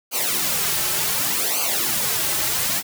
white noise with flanger, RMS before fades -22 dBFS, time 0.11-2.83 s, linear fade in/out 50 ms, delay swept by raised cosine 0.55 to 4.25 ms, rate 0.67 Hz, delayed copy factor -0.85, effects none

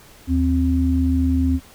sine tone pair together, 77.8 / 262.3 Hz, D#2 / C4, 0 / +4 cents, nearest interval octave + major sixth, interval 2104 cents, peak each -18 dBFS, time 0.27-1.6 s, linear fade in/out 50 ms, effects pink hiss -47 dBFS RMS until 1.74 s

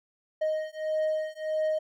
triangle beating tone pair, 622.3 / 623.9 Hz, D#5 / D#5, 0 / +5 cents, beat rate 1.6 Hz, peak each -28 dBFS, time 0.41-1.79 s, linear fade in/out 10 ms, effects none

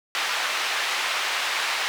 white band-pass noise, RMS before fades -26 dBFS, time 0.15-1.88 s, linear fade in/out 0 ms, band 860 to 3000 Hz, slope 12 dB/octave, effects none

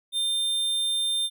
square tone, 3600 Hz, A7, 39 cents sharp, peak -24 dBFS, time 0.12-1.3 s, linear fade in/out 50 ms, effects none

